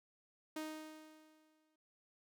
sawtooth tone with exponential decay, 311.1 Hz, D#4, in tune, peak -36 dBFS, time 0.56-1.76 s, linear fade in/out 5 ms, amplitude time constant 260 ms, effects none

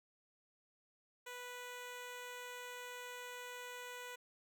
10% pulse tone, 492.7 Hz, B4, 4 cents flat, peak -38 dBFS, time 1.26-4.16 s, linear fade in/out 10 ms, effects none

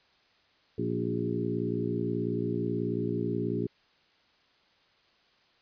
harmonic tone with a mistuned harmonic, 58.4 Hz, A#1, 4 cents sharp, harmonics 2 / 3 / 4 / 5 / 6 / 7, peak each -35 / -35 / -35 / -35 / -35 / -35 dBFS, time 0.78-3.67 s, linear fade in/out 5 ms, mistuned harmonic 6, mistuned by +36 cents, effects white hiss -65 dBFS RMS until 5.61 s + resampled to 11025 Hz

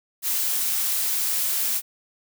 blue noise, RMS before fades -24 dBFS, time 0.22-1.82 s, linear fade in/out 50 ms, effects none

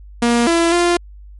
sawtooth tone with pitch steps, 237 / 336.1 / 347.9 Hz, A#3 / E4 / F4, +29 / +34 / -7 cents, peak -8 dBFS, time 0.22-0.97 s, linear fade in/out 5 ms, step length 250 ms, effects added 50 Hz sine -35 dBFS peak until 1.39 s + MP3 48 kbps

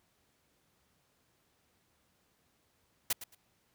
white noise with echo, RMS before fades -30 dBFS, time 3.1-3.13 s, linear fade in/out 5 ms, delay 110 ms, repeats 2, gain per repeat -14 dB, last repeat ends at 3.35 s, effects pink hiss -73 dBFS RMS until 3.74 s + high-pass 60 Hz 12 dB/octave

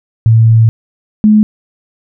sine tone pair in turn, 112.9 / 213.1 Hz, A2 / G#3, +45 / +45 cents, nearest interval major seventh, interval 1100 cents, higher second, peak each -3 dBFS, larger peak neither, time 0.26-0.69 / 1.24-1.43 s, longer first, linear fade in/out 0 ms, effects none

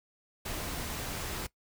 pink noise, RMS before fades -37 dBFS, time 0.45-1.47 s, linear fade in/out 10 ms, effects noise-tail reverb RT60 0.1 s tail -19 dB re dry

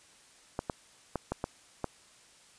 clicks, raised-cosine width 1 ms, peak -17 dBFS, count 6, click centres 0.591 / 0.698 / 1.157 / 1.32 / 1.441 / 1.843 s, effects white hiss -59 dBFS RMS until 2.58 s + resampled to 22050 Hz

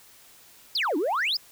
sine exponential two-way sweep, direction down then up, 5340 to 278.5 to 5340 Hz, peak -21 dBFS, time 0.75-1.37 s, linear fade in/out 5 ms, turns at 0.97 s, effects tanh soft clip ceiling -21 dBFS + white hiss -53 dBFS RMS until 1.51 s

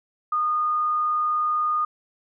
sine tone, 1226 Hz, D#6, 26 cents flat, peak -20 dBFS, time 0.32-1.85 s, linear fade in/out 5 ms, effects none

